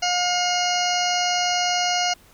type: harmonic tone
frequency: 715 Hz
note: F5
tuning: 41 cents sharp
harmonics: 1 / 2 / 3 / 4 / 6 / 7 / 8 / 9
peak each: -23 / -30 / -30 / -27 / -29 / -30 / -30 / -31 dBFS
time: 0.02-2.14 s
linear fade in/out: 10 ms
effects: pink hiss -53 dBFS RMS until 2.33 s